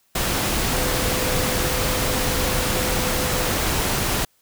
sine tone in noise, 506 Hz, B4, 42 cents sharp, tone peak -29 dBFS, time 0.73-3.51 s, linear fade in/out 5 ms, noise pink, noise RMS -22 dBFS, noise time 0.15-4.25 s, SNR -10 dB, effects white hiss -63 dBFS RMS until 4.41 s

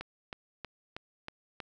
click train, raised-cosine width 0.3 ms, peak -23 dBFS, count 6, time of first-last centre 0.01-1.602 s, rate 3.14 Hz, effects none

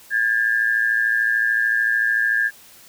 sine tone pair together, 1626.5 / 1740 Hz, G#6 / A6, -37 / -20 cents, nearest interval minor second, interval 117 cents, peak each -18 / -21 dBFS, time 0.1-2.51 s, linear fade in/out 50 ms, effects white hiss -47 dBFS RMS until 2.88 s

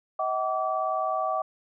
sine tone cluster, 637 / 756 / 1154 Hz, D#5 / F#5 / D6, +41 / +37 / -31 cents, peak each -29 dBFS, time 0.19-1.42 s, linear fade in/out 5 ms, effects none

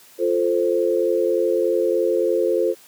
sine chord, F major, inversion none, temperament equal, 349.2 / 440 / 523.3 Hz, F4 / A4 / C5, 0 / 0 / 0 cents, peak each -21 dBFS, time 0.18-2.75 s, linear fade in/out 50 ms, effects white hiss -49 dBFS RMS until 2.87 s + high-pass 150 Hz 12 dB/octave

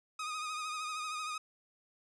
sawtooth tone with vibrato, 1244.5 Hz, D#6, in tune, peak -33 dBFS, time 0.19-1.38 s, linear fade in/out 5 ms, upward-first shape sine, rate 13 Hz, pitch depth 41 cents each way, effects resampled to 22050 Hz

